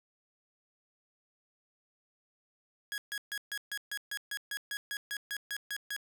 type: tone bursts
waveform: sawtooth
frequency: 1661.2 Hz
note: G#6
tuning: in tune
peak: -31 dBFS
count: 16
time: 2.92-5.964 s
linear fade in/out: 0 ms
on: 59 ms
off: 140 ms
effects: none